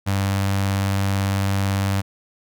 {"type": "tone with notch filter", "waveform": "sawtooth", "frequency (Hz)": 98, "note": "G2", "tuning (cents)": 0, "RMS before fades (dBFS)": -21, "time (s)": [0.06, 2.02], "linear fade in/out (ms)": 20, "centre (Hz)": 380, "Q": 1.5, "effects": []}